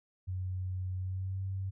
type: tone with pitch glide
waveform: sine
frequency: 92.5 to 95.82 Hz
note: F#2 to G2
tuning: 0 to -39 cents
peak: -33 dBFS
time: 0.27-1.71 s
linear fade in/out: 20 ms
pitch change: +61 cents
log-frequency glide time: 0.97-1.42 s
effects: none